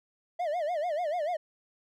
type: tone with vibrato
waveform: triangle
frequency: 650 Hz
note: E5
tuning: 24 cents flat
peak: -26 dBFS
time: 0.39-1.37 s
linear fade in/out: 10 ms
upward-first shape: sine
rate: 6.8 Hz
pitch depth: 190 cents each way
effects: none